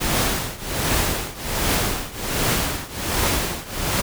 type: noise with tremolo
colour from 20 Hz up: pink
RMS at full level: -19 dBFS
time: 0-4.02 s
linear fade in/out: 20 ms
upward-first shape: triangle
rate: 1.3 Hz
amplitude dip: 90%
effects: none